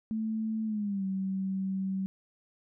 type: tone with pitch glide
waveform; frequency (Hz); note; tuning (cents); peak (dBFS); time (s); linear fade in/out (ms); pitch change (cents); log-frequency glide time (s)
sine; 220 to 191.52; A3 to G3; 0 to -40; -29; 0.11-2.06; 0; -240; 0.65-1.05
effects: none